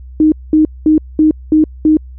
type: tone bursts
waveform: sine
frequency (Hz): 310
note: D#4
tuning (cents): -6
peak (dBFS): -5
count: 6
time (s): 0.2-1.97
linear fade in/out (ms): 2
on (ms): 120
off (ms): 210
effects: added 63 Hz sine -29 dBFS peak until 2.18 s